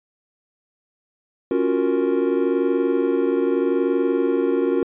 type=chord; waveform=triangle; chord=Gb major seventh; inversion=second; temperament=equal; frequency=277.2 / 349.2 / 370 / 466.2 Hz; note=Db4 / F4 / Gb4 / Bb4; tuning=0 / 0 / 0 / 0 cents; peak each=-21 dBFS; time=1.51-4.83 s; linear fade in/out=2 ms; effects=resampled to 8000 Hz